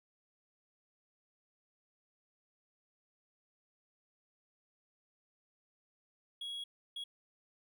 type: tone bursts at uneven times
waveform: triangle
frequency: 3322 Hz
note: G#7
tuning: in tune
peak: -38 dBFS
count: 2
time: 6.41-6.64 / 6.96-7.04 s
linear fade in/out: 5 ms
effects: none